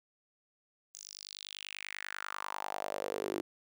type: tone with high-pass filter sweep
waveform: sawtooth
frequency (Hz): 50.2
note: G1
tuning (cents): +42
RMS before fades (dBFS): -41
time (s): 0.94-3.41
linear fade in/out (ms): 0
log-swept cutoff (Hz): 6800 to 330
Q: 4.2
effects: none